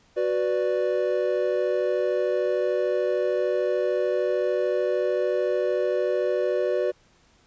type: chord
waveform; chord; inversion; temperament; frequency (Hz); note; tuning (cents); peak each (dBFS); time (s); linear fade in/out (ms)
triangle; B minor; second; equal; 370 / 493.9 / 587.3; F#4 / B4 / D5; 0 / 0 / 0; -24; 0.16-6.92; 20
effects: pink hiss -60 dBFS RMS until 7.46 s + resampled to 16000 Hz